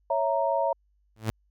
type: chord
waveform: sine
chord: A# diminished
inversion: first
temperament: equal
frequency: 554.4 / 659.3 / 932.3 Hz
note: C#5 / E5 / A#5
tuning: 0 / 0 / 0 cents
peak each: -27 dBFS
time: 0.1-0.73 s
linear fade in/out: 5 ms
type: tone with exponential growth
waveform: sawtooth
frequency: 110 Hz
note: A2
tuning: in tune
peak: -19 dBFS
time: 1.16-1.3 s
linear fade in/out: 0 ms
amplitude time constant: 30 ms
effects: added 50 Hz sine -64 dBFS peak until 1.5 s